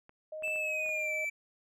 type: clicks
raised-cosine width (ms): 0.5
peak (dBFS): -38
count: 6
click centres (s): 0.094 / 0.424 / 0.478 / 0.559 / 0.861 / 0.891
type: tone with vibrato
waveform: sine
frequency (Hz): 620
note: D#5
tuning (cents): -6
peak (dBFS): -38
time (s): 0.32-1.25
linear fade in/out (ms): 5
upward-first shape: triangle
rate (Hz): 2.3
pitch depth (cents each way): 10
type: tone with pitch glide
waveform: triangle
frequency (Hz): 2637 to 2322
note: E7 to D7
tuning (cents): 0 to -20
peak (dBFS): -30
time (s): 0.43-1.3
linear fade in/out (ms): 10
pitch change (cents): -220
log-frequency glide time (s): 0.57-1.13
effects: none